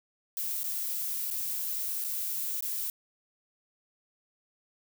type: noise with dropouts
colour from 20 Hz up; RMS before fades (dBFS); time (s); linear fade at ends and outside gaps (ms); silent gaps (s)
violet; -33; 0.37-2.9; 1; 0.633-0.641 / 1.304-1.31 / 2.042-2.047 / 2.607-2.624
effects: none